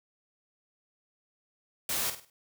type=noise with echo; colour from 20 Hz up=white; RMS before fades=-31 dBFS; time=1.89-2.1 s; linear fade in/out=2 ms; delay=50 ms; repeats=4; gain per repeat=-9 dB; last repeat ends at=2.3 s; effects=none

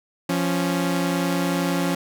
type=tone pair together; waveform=sawtooth; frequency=174.2 / 276.5 Hz; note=F3 / C#4; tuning=-4 / -4 cents; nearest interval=minor sixth; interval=800 cents; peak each=-19 / -20 dBFS; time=0.29-1.95 s; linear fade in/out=5 ms; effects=none

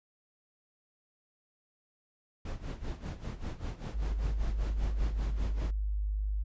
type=noise with tremolo; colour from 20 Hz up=brown; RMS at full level=-35 dBFS; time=2.45-5.71 s; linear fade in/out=5 ms; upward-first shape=sine; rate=5.1 Hz; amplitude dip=80%
type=tone; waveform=sine; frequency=51 Hz; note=G#1; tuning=31 cents flat; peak=-29 dBFS; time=3.94-6.44 s; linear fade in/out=20 ms
effects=resampled to 16000 Hz

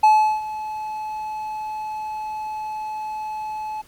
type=tone with ADSR envelope; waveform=triangle; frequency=860 Hz; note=A5; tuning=40 cents flat; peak=-7 dBFS; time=0.03-3.82 s; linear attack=8 ms; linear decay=370 ms; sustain=-17 dB; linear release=14 ms; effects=pink hiss -52 dBFS RMS until 3.87 s + MP3 96 kbps

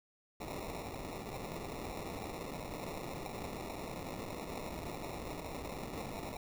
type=noise with sample-and-hold; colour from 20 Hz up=blue; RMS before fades=-43 dBFS; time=0.4-6.37 s; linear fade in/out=5 ms; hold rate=1575 Hz; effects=none

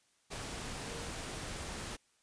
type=tone in noise; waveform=sine; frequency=466.2 Hz; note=A#4; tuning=in tune; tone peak=-48 dBFS; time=0.86-1.09 s; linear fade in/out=20 ms; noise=pink; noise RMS=-42 dBFS; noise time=0.3-1.97 s; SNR=-9 dB; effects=white hiss -72 dBFS RMS until 2.22 s + resampled to 22050 Hz

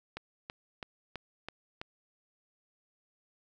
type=click train; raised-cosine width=0.3 ms; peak=-23 dBFS; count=6; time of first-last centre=0.17-1.815 s; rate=3.04 Hz; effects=none

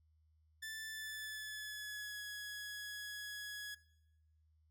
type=tone with pitch glide; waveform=sawtooth; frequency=1760 to 1677.6 Hz; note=A6 to G#6; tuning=0 to +17 cents; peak=-40 dBFS; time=0.62-3.75 s; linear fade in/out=10 ms; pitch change=-83 cents; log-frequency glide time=0.9-2.21 s; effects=noise-tail reverb RT60 0.9 s tail -19 dB re dry + added 78 Hz sine -69 dBFS peak until 4.7 s

